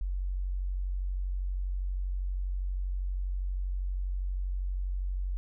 sine tone, 46.25 Hz, F#1, in tune, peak -29 dBFS, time 0.01-5.37 s, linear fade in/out 0 ms, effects none

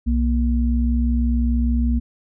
sine tone pair together, 62.56 / 236.2 Hz, B1 / A#3, +23 / +23 cents, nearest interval octave + major seventh, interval 2300 cents, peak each -17 / -21 dBFS, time 0.06-2 s, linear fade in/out 20 ms, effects none

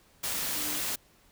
sine tone in noise, 299.7 Hz, D4, 35 cents sharp, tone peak -42 dBFS, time 0.55-0.8 s, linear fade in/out 10 ms, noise white, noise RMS -32 dBFS, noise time 0.23-0.96 s, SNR -13 dB, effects pink hiss -62 dBFS RMS until 1.31 s

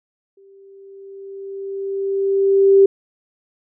sine tone with exponential growth, 392 Hz, G4, in tune, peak -6 dBFS, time 0.37-2.86 s, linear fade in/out 5 ms, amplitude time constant 540 ms, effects none

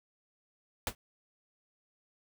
pink noise with exponential decay, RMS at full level -28 dBFS, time 0.87-0.95 s, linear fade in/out 1 ms, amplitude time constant 17 ms, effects none

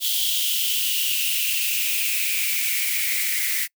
blue noise with high-pass filter sweep, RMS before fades -23 dBFS, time 0-3.68 s, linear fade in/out 50 ms, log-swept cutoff 3300 to 2000 Hz, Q 7.4, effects noise-tail reverb RT60 0.1 s tail -26 dB re dry

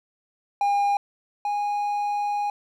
triangle tone pair in turn, 809 / 823.1 Hz, G#5 / G#5, -46 / -16 cents, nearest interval unison, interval 30 cents, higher second, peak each -17 / -21 dBFS, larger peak first, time 0.61-0.97 / 1.45-2.5 s, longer second, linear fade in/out 2 ms, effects none

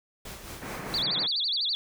pink noise with tremolo, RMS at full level -40 dBFS, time 0.25-1.03 s, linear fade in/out 5 ms, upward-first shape sine, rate 4.7 Hz, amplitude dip 50%
pink band-pass noise, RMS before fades -38 dBFS, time 0.61-1.27 s, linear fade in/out 20 ms, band 120 to 2400 Hz, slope 48 dB/octave
sine tone with vibrato, 3951 Hz, B7, in tune, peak -25 dBFS, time 0.94-1.75 s, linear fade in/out 0 ms, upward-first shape sine, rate 12 Hz, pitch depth 300 cents each way
effects none

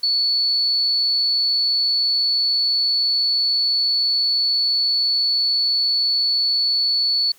sine tone, 4437 Hz, C#8, 1 cent sharp, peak -16 dBFS, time 0.03-7.32 s, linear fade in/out 5 ms, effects white hiss -52 dBFS RMS until 7.38 s

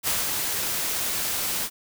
white noise with ADSR envelope, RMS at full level -24 dBFS, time 0.03-1.7 s, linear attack 43 ms, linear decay 190 ms, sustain -3 dB, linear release 61 ms, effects none

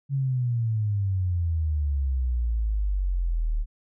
sine exponential sweep, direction down, 140.5 to 37.03 Hz, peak -22 dBFS, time 0.09-3.66 s, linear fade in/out 50 ms, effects none

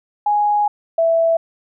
sine tone pair in turn, 830.6 / 660.8 Hz, G#5 / E5, 0 / +4 cents, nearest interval major third, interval 396 cents, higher first, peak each -13 / -12 dBFS, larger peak second, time 0.26-0.68 / 0.98-1.37 s, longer first, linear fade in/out 5 ms, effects none

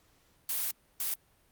blue noise bursts at uneven times, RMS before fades -32 dBFS, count 2, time 0.49-0.71 / 1-1.14 s, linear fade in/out 2 ms, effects pink hiss -67 dBFS RMS until 1.51 s + Opus 48 kbps

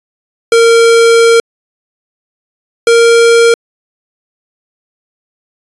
square tone pair in turn, 461.5 / 465 Hz, A#4 / A#4, -17 / -4 cents, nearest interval unison, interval 13 cents, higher second, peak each -4 dBFS, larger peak neither, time 0.52-1.4 / 2.87-3.54 s, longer first, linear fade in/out 2 ms, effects resampled to 24000 Hz

